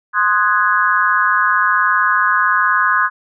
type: chord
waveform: sine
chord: Ab dominant seventh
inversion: first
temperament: equal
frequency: 1046.5 / 1244.5 / 1480 / 1661.2 Hz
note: C6 / Eb6 / Gb6 / Ab6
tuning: 0 / 0 / 0 / 0 cents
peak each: -17 dBFS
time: 0.13-3.1 s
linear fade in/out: 50 ms
effects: none